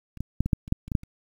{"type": "clicks", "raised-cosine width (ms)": 5, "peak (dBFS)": [-29, -16, -9, -15, -8, -27, -8, -27, -15, -8, -30], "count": 11, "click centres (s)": [0.173, 0.206, 0.406, 0.46, 0.532, 0.679, 0.724, 0.88, 0.918, 0.952, 1.034], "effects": ["8-bit"]}